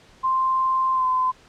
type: tone with pitch glide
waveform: sine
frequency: 1046.5 to 1024.4 Hz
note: C6 to C6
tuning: 0 to -37 cents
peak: -18 dBFS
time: 0.23-1.32 s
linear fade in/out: 20 ms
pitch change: -37 cents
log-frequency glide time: 0.93-1.06 s
effects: pink hiss -52 dBFS RMS until 1.48 s + low-pass 6000 Hz 12 dB/octave